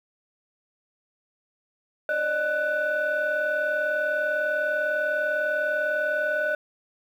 sine tone cluster, 570 / 610 / 1488 Hz, C#5 / D#5 / F#6, +48 / -34 / +9 cents, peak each -30 / -25 / -24 dBFS, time 2.09-6.55 s, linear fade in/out 2 ms, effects tanh soft clip ceiling -18 dBFS + 9-bit

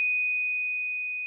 sine tone with level ramp, 2489 Hz, D#7, in tune, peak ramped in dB -22 to -30 dBFS, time 0-1.26 s, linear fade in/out 0 ms, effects none

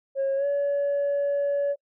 sine tone with pitch glide, 544 to 567.8 Hz, C#5 to C#5, -33 to +41 cents, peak -20 dBFS, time 0.15-1.76 s, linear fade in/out 50 ms, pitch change +74 cents, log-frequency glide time 0.36-0.46 s, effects noise-tail reverb RT60 0.1 s tail -25 dB re dry + tanh soft clip ceiling -20 dBFS

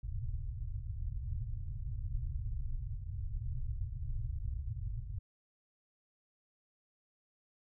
pink low-pass noise, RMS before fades -38 dBFS, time 0.03-5.19 s, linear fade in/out 10 ms, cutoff 130 Hz, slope 96 dB/octave, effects none

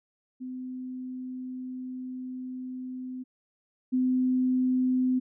sine tone pair in turn, 255.2 / 255.2 Hz, C4 / C4, -43 / -43 cents, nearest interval unison, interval 0 cents, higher neither, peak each -34 / -22 dBFS, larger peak second, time 0.4-3.24 / 3.92-5.2 s, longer first, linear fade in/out 20 ms, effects none

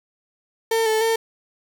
35% pulse tone with pitch steps, 451.9 / 438.2 / 452.1 Hz, A4 / A4 / A4, +46 / -7 / +47 cents, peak -16 dBFS, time 0.71-1.16 s, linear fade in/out 5 ms, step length 150 ms, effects 8-bit

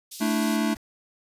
pink high-pass noise, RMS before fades -39 dBFS, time 0.11-0.57 s, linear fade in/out 10 ms, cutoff 3800 Hz, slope 24 dB/octave
square chord, A suspended fourth, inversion none, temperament equal, 220 / 293.7 / 329.6 Hz, A3 / D4 / E4, 0 / 0 / 0 cents, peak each -25 / -28 / -31 dBFS, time 0.2-0.75 s, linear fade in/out 20 ms
pink noise with exponential growth, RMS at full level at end -40 dBFS, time 0.69-0.77 s, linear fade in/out 1 ms, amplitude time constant 17 ms
effects resampled to 32000 Hz

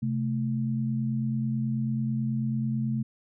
sine tone pair together, 130.81 / 220 Hz, C3 / A3, 0 / 0 cents, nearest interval major sixth, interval 900 cents, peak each -28 dBFS, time 0.02-3.03 s, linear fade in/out 10 ms, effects none

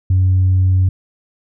sine tone, 93 Hz, F#2, 9 cents sharp, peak -8 dBFS, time 0.1-0.89 s, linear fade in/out 5 ms, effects tanh soft clip ceiling -7 dBFS

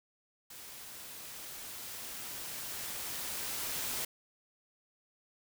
white noise with level ramp, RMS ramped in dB -49 to -36 dBFS, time 0.5-4.05 s, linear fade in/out 5 ms, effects none

